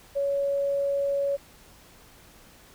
sine tone, 560 Hz, C#5, 18 cents sharp, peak -23 dBFS, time 0.15-1.37 s, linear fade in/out 20 ms, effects pink hiss -53 dBFS RMS until 2.74 s

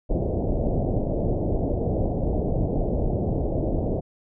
pink low-pass noise, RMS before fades -24 dBFS, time 0.09-4.01 s, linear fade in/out 20 ms, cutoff 690 Hz, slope 48 dB/octave, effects none

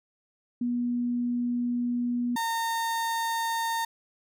sine / 35% pulse tone pair in turn, 242.3 / 914.8 Hz, B3 / A#5, -33 / -33 cents, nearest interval octave + major seventh, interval 2300 cents, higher second, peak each -25 dBFS, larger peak neither, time 0.61-2.36 / 2.36-3.85 s, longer first, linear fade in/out 5 ms, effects none

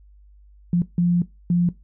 sine tone bursts at uneven times, 174.61 Hz, F3, in tune, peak -15 dBFS, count 3, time 0.73-0.82 / 0.98-1.22 / 1.5-1.69 s, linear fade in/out 2 ms, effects noise-tail reverb RT60 0.2 s tail -18 dB re dry + added 50 Hz sine -47 dBFS peak until 1.83 s

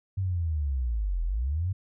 sine linear two-way sweep, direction down then up, 98 to 39.78 to 98 Hz, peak -25 dBFS, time 0.17-1.73 s, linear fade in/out 10 ms, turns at 1.24 s, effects none

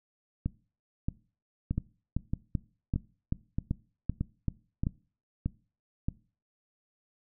two click trains, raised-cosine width 5 ms, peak -17 / -16 dBFS, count 10 / 9, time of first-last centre 0.46-6.085 / 1.78-4.869 s, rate 1.6 / 2.59 Hz, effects noise-tail reverb RT60 0.4 s tail -21 dB re dry

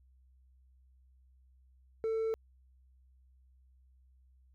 sine tone with hard clipping, 445.9 Hz, A4, 23 cents sharp, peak -31 dBFS, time 2.04-2.34 s, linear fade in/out 0 ms, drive 2 dB, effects added 64 Hz sine -61 dBFS peak until 4.54 s

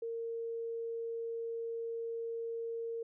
sine tone, 460 Hz, A#4, 23 cents flat, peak -36 dBFS, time 0.02-3.03 s, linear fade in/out 5 ms, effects none

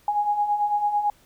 sine beating tone pair, 821 / 830 Hz, G#5 / G#5, -20 / -1 cents, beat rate 9 Hz, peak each -28 / -21 dBFS, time 0.08-1.1 s, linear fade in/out 2 ms, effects pink hiss -58 dBFS RMS until 1.25 s

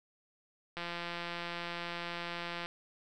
click train, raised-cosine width 0.3 ms, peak -23 dBFS, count 326, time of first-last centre 0.77-2.66 s, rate 172 Hz, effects none

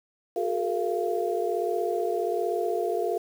sine tone cluster, 363.1 / 418.6 / 459.9 / 688 Hz, F#4 / G#4 / A#4 / F5, -33 / +14 / -23 / -26 cents, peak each -30 dBFS, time 0.36-3.18 s, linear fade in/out 5 ms, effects 8-bit

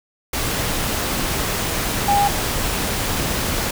sine tone in noise, 810 Hz, G#5, 43 cents flat, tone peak -14 dBFS, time 2.08-2.28 s, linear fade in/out 5 ms, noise pink, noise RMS -22 dBFS, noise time 0.33-3.71 s, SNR +5 dB, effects none

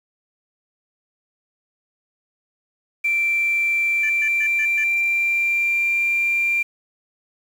sine tone with pitch glide, 2349 to 2376 Hz, D7 to D7, 0 to +20 cents, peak -16 dBFS, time 3.04-6.63 s, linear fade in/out 10 ms, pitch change +20 cents, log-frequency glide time 3.96-6.01 s
sine tone bursts, 1760 Hz, A6, in tune, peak -24 dBFS, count 5, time 4.03-4.84 s, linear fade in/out 5 ms, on 66 ms, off 120 ms
effects tanh soft clip ceiling -13 dBFS + 7-bit

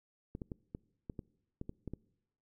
clicks, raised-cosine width 3 ms, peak -28 dBFS, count 10, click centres 0.351 / 0.418 / 0.518 / 0.749 / 1.098 / 1.192 / 1.614 / 1.694 / 1.877 / 1.936 s, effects noise-tail reverb RT60 0.9 s tail -24 dB re dry

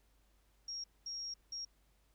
sine tone bursts at uneven times, 5588 Hz, F8, in tune, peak -40 dBFS, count 3, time 0.68-0.84 / 1.06-1.34 / 1.52-1.65 s, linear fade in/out 5 ms, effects added 50 Hz sine -69 dBFS peak until 2.14 s + pink hiss -75 dBFS RMS until 2.14 s

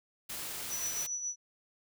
white noise, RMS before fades -40 dBFS, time 0.29-1.07 s, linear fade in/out 10 ms
sine tone with tremolo, 5920 Hz, F#8, in tune, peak -32 dBFS, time 0.69-1.36 s, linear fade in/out 50 ms, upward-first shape sine, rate 7.3 Hz, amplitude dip 50%
effects none

